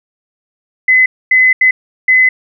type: tone bursts at uneven times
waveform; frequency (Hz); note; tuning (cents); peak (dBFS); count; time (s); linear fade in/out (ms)
sine; 2028; B6; +45; -5; 4; 0.88-1.06 / 1.31-1.53 / 1.61-1.71 / 2.08-2.29; 5
effects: none